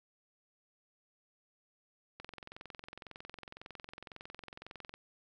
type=click train; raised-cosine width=0.3 ms; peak=-30 dBFS; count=61; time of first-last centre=2.2-4.94 s; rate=21.9 Hz; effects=none